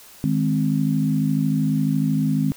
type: chord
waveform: sine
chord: Ab major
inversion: second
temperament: equal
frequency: 155.56 / 207.7 / 261.6 Hz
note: Eb3 / Ab3 / C4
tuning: 0 / 0 / 0 cents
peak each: -21 / -23 / -22 dBFS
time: 0.24-2.52 s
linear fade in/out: 0 ms
effects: white hiss -46 dBFS RMS until 2.56 s